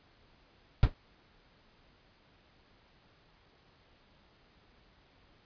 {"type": "noise with exponential decay", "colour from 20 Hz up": "brown", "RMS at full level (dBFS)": -17, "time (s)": [0.83, 0.94], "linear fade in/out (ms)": 0, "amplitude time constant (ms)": 22, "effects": ["pink hiss -64 dBFS RMS until 5.45 s", "resampled to 11025 Hz"]}